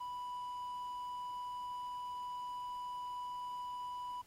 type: tone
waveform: triangle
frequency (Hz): 987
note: B5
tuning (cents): -1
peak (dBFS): -38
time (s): 0-4.22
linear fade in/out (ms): 10
effects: pink hiss -65 dBFS RMS until 4.26 s + MP3 64 kbps